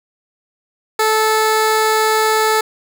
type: tone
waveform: 15% pulse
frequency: 436.3 Hz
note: A4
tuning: 15 cents flat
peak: -6 dBFS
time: 0.99-2.61 s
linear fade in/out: 5 ms
effects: none